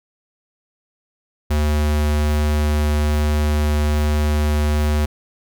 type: tone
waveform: square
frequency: 74.9 Hz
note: D2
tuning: 35 cents sharp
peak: -16 dBFS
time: 1.5-5.06 s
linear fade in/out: 10 ms
effects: none